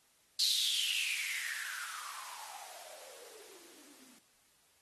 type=noise with band-pass filter sweep; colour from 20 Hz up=violet; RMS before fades=-39 dBFS; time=0.39-4.19 s; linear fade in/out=5 ms; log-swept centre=4300 to 230 Hz; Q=8.9; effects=white hiss -69 dBFS RMS until 4.81 s + AAC 32 kbps